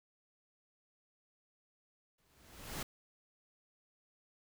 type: noise with exponential growth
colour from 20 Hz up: pink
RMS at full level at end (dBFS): -38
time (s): 2.18-2.83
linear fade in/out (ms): 5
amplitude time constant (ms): 140
effects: none